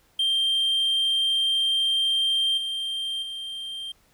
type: tone with level steps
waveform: triangle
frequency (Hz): 3168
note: G7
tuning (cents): +18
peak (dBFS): -18 / -25 / -30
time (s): 0.19-3.92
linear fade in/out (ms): 5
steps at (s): 2.57 / 3.22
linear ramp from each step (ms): 10
effects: tanh soft clip ceiling -14 dBFS + pink hiss -62 dBFS RMS until 4.13 s